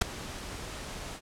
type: noise with ADSR envelope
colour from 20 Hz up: pink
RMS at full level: -20 dBFS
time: 0.01-1.21 s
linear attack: 9 ms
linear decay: 6 ms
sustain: -20 dB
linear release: 64 ms
effects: low-pass 9000 Hz 12 dB/octave